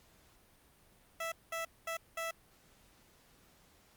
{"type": "tone bursts at uneven times", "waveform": "15% pulse", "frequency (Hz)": 659.3, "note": "E5", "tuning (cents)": 0, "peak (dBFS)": -30, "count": 4, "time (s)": [[1.2, 1.32], [1.52, 1.65], [1.87, 1.97], [2.17, 2.31]], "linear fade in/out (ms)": 5, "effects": ["pink hiss -65 dBFS RMS until 3.96 s", "Opus 48 kbps"]}